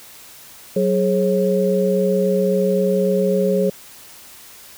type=tone cluster; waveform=sine; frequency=187.9 / 417.2 / 541 Hz; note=F#3 / G#4 / C#5; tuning=+27 / +8 / -42 cents; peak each=-19 dBFS; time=0.76-3.7 s; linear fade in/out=5 ms; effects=white hiss -42 dBFS RMS until 4.77 s